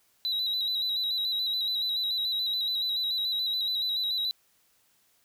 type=tone with vibrato; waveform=sine; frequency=3915 Hz; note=B7; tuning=16 cents flat; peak=-24 dBFS; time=0.25-4.31 s; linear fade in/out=0 ms; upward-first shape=square; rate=7 Hz; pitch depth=36 cents each way; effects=tanh soft clip ceiling -25 dBFS + white hiss -67 dBFS RMS until 5.24 s